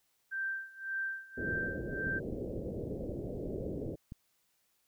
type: tone with tremolo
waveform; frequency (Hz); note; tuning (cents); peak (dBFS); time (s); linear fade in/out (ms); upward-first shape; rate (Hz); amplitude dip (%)
sine; 1568; G6; 0; -32; 0.31-2.2; 20; sine; 1.8; 90
type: low-pass noise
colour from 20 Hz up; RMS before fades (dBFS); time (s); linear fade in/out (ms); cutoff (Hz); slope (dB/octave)
white; -39; 1.37-3.96; 10; 540; 48
type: click train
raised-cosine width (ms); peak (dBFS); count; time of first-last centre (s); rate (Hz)
5; -31; 9; 2.07-4.121; 3.9
effects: white hiss -75 dBFS RMS until 4.87 s